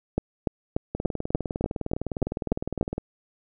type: two click trains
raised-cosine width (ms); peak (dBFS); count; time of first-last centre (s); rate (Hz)
2; -15 / -9; 41 / 10; 0.95-2.98 / 0.18-2.812; 19.7 / 3.42
effects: none